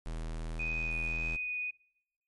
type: tone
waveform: square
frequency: 40.38 Hz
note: E1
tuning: 35 cents flat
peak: -36 dBFS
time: 0.06-1.36 s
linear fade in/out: 0 ms
type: tone with vibrato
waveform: sine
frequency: 2489 Hz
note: D#7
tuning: in tune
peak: -33 dBFS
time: 0.59-1.71 s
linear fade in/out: 10 ms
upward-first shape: sine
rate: 1.8 Hz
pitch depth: 8 cents each way
effects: noise-tail reverb RT60 0.9 s tail -25 dB re dry + MP3 48 kbps